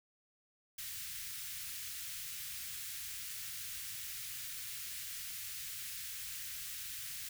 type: band-stop noise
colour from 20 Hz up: white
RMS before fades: -44 dBFS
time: 0.78-7.29 s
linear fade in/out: 5 ms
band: 140 to 1600 Hz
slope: 24 dB/octave
effects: none